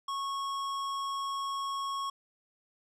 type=tone with hard clipping; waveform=sine; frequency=1100 Hz; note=C#6; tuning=14 cents flat; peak=-34 dBFS; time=0.08-2.1 s; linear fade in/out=5 ms; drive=13 dB; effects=none